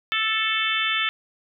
harmonic tone, 440 Hz, A4, in tune, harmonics 3 / 4 / 5 / 6 / 7 / 8, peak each -28 / -28 / -28 / -28 / -28 / -28 dBFS, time 0.12-1.09 s, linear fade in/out 0 ms, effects none

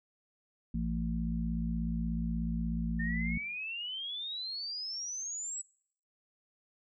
harmonic tone, 56.6 Hz, A1, 50 cents sharp, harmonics 1 / 3 / 4, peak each -35 / -35 / -35 dBFS, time 0.74-3.38 s, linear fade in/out 5 ms
sine exponential sweep, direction up, 1799 to 7902 Hz, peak -36 dBFS, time 2.99-5.62 s, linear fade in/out 10 ms
effects noise-tail reverb RT60 0.6 s tail -23 dB re dry

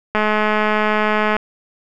click train, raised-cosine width 0.5 ms, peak -3 dBFS, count 260, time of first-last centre 0.15-1.366 s, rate 213 Hz, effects none

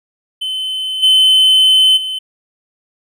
triangle tone with level steps, 3055 Hz, G7, 45 cents flat, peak -16 / -5 / -17 dBFS, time 0.41-2.19 s, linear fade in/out 10 ms, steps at 1.02 / 1.96 s, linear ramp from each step 20 ms, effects none

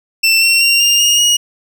25% pulse tone with pitch steps, 2680 / 2721 / 2762 / 2804 / 2846 / 2889 Hz, E7 / F7 / F7 / F7 / F7 / F#7, +28 / -46 / -20 / +6 / +32 / -42 cents, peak -5 dBFS, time 0.23-1.37 s, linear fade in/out 10 ms, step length 190 ms, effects none

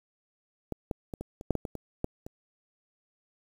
clicks, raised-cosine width 2 ms, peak -19 / -17 / -23 / -23 / -28 / -11 / -16 / -21 / -24 / -15 / -27 dBFS, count 11, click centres 0.723 / 0.912 / 1.138 / 1.21 / 1.411 / 1.507 / 1.553 / 1.652 / 1.753 / 2.044 / 2.265 s, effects 8-bit

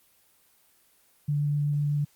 sine tone with vibrato, 146.1 Hz, D3, 9 cents flat, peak -23 dBFS, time 1.28-2.05 s, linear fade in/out 10 ms, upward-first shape triangle, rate 8 Hz, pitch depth 9 cents each way, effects white hiss -63 dBFS RMS until 2.15 s + Opus 24 kbps

